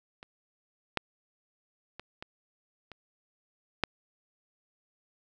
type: clicks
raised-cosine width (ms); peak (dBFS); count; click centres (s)
0.3; -29 / -11 / -25 / -24 / -29 / -9; 6; 0.229 / 0.973 / 1.996 / 2.225 / 2.917 / 3.837
effects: none